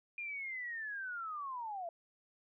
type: linear sweep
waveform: sine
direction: down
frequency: 2433 to 657 Hz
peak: -39 dBFS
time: 0.18-1.89 s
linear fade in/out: 2 ms
effects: none